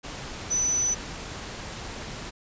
sine tone in noise, 5990 Hz, F#8, 20 cents sharp, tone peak -22 dBFS, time 0.5-0.95 s, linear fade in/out 20 ms, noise pink, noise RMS -37 dBFS, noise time 0.03-2.31 s, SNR +12 dB, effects resampled to 16000 Hz

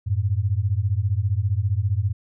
sine beating tone pair, 92.5 / 107.5 Hz, F#2 / A2, 0 / -40 cents, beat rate 15 Hz, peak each -22 dBFS, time 0.06-2.13 s, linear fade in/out 20 ms, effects none

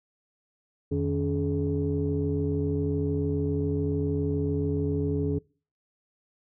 sine tone cluster, 88 / 155.1 / 283.1 / 424 Hz, F2 / D#3 / C#4 / G#4, +14 / -5 / +37 / +36 cents, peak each -29 dBFS, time 0.91-5.39 s, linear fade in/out 10 ms, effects noise-tail reverb RT60 0.4 s tail -25 dB re dry + tanh soft clip ceiling -16 dBFS

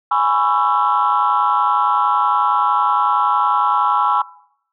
sine chord, C# minor seventh, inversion second, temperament just, 831.5 / 997.9 / 1108.7 / 1330.5 Hz, G#5 / B5 / C#6 / E6, +2 / +18 / 0 / +16 cents, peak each -18 dBFS, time 0.11-4.22 s, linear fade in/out 5 ms, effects noise-tail reverb RT60 0.7 s tail -21 dB re dry + tanh soft clip ceiling -6 dBFS

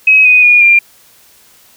sine tone with pitch steps, 2548 / 2494 / 2441 / 2390 Hz, D#7 / D#7 / D#7 / D7, +41 / +3 / -34 / +30 cents, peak -3 dBFS, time 0.07-0.79 s, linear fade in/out 5 ms, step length 180 ms, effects white hiss -45 dBFS RMS until 1.76 s

